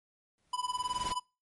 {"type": "noise with exponential growth", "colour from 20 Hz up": "pink", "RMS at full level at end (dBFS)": -38, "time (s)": [0.38, 1.12], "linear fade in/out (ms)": 0, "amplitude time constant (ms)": 160}
{"type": "tone with tremolo", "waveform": "square", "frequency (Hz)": 996, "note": "B5", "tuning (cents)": 14, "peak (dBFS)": -29, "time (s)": [0.53, 1.2], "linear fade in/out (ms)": 5, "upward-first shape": "triangle", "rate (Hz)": 19, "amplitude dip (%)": 100}
{"effects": ["noise-tail reverb RT60 0.3 s tail -25 dB re dry", "MP3 48 kbps"]}